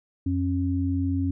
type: tone pair together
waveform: sine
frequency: 90.74 / 271.9 Hz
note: F#2 / C#4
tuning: -33 / -33 cents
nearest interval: octave + perfect fifth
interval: 1900 cents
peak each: -25 dBFS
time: 0.26-1.31 s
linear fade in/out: 5 ms
effects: none